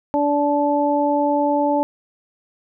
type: harmonic tone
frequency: 290 Hz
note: D4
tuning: 22 cents flat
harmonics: 1 / 2 / 3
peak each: -20 / -20 / -20 dBFS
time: 0.14-1.83 s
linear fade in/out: 0 ms
effects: none